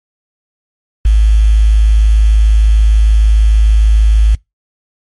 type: tone with quantisation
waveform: sine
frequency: 53.3 Hz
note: G#1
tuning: 46 cents sharp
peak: -4 dBFS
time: 1.05-4.35 s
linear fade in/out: 5 ms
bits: 5
effects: noise-tail reverb RT60 0.2 s tail -25 dB re dry + MP3 48 kbps